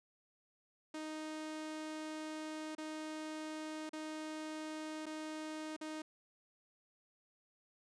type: tone with dropouts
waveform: sawtooth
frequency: 310.8 Hz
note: D#4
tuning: 2 cents flat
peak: -38 dBFS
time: 0.94-6.02 s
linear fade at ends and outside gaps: 5 ms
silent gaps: 2.751-2.781 / 3.894-3.931 / 5.058-5.064 / 5.765-5.811 s
effects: resampled to 22050 Hz